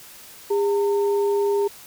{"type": "tone pair together", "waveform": "sine", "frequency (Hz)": [404.8, 908.7], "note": ["G#4", "A#5"], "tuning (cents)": [-44, -44], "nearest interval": "octave + major second", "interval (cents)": 1400, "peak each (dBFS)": [-18, -29], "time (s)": [0.5, 1.68], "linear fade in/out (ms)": 10, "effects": ["white hiss -44 dBFS RMS until 1.86 s"]}